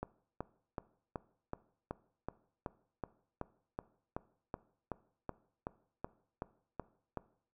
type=click train; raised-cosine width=1 ms; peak=-24 dBFS; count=20; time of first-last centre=0.03-7.173 s; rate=2.66 Hz; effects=noise-tail reverb RT60 0.6 s tail -19 dB re dry